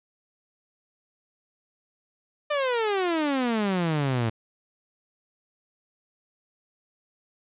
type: exponential sweep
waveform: sawtooth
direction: down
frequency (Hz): 604 to 110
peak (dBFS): -19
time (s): 2.5-4.3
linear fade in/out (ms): 10
effects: resampled to 8000 Hz + 10-bit